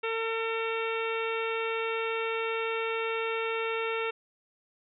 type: harmonic tone with a mistuned harmonic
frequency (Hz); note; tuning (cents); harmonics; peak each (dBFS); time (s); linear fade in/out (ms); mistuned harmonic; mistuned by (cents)
451.8; A4; +46; 1 / 2 / 3 / 4 / 5 / 6 / 7 / 8; -31 / -39 / -36 / -42 / -38 / -37 / -48 / -46; 0.03-4.11; 10; 8; +15
effects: none